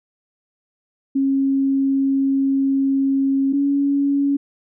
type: tone pair in turn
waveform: sine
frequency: 271.9 / 280.8 Hz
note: C#4 / C#4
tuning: -33 / +22 cents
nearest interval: minor second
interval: 55 cents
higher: second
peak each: -15 dBFS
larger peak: neither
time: 1.15-3.53 / 3.53-4.37 s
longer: first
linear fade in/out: 10 ms
effects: none